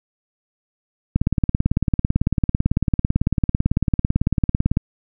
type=click train; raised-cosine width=5 ms; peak=-4 dBFS; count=66; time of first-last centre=1.16-4.771 s; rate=18 Hz; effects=none